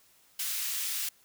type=high-pass noise; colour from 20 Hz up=white; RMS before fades=-33 dBFS; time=0.39-1.09 s; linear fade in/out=5 ms; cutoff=2000 Hz; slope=12 dB/octave; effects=white hiss -63 dBFS RMS until 1.24 s